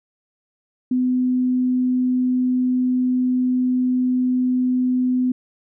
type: tone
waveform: sine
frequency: 252.5 Hz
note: B3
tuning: 39 cents sharp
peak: -16 dBFS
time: 0.91-5.32 s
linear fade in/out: 5 ms
effects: none